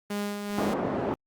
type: tone with tremolo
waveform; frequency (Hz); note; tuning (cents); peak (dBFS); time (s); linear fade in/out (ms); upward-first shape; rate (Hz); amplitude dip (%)
sawtooth; 204.8; G#3; -24; -24; 0.1-0.74; 5; sine; 2.4; 40
type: band-pass noise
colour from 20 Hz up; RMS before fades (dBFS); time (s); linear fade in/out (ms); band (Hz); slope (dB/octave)
pink; -29; 0.58-1.14; 0; 230 to 750; 12
effects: Opus 32 kbps